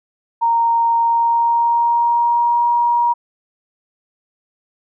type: tone with pitch glide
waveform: sine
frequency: 928 to 950.8 Hz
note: A#5 to A#5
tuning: -8 to +34 cents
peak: -12 dBFS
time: 0.41-3.14 s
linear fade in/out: 20 ms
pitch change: +42 cents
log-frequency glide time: 1-2.69 s
effects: none